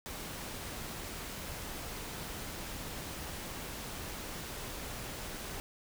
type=noise; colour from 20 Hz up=pink; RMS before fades=-42 dBFS; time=0.06-5.6 s; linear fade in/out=0 ms; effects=none